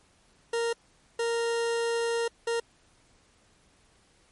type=tone bursts at uneven times; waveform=40% pulse; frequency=464.9 Hz; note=A#4; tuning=5 cents flat; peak=-25 dBFS; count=3; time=0.53-0.73 / 1.19-2.28 / 2.47-2.6 s; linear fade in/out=5 ms; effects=pink hiss -63 dBFS RMS until 4.31 s + MP3 48 kbps